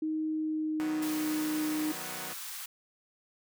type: tone with pitch glide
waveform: sine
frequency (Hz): 312.7 to 307.3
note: D#4 to D#4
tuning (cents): +9 to -21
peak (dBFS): -29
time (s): 0.02-1.92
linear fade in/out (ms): 5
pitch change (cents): -30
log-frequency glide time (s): 0.26-1.49
type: chord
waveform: 5% pulse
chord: B major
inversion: first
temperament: equal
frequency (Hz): 155.56 / 185 / 246.9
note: D#3 / F#3 / B3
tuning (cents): 0 / 0 / 0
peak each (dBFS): -34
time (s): 0.8-2.33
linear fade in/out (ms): 0
type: high-pass noise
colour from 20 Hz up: white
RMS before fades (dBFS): -41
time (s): 1.02-2.66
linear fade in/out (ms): 5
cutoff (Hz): 910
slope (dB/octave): 24
effects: none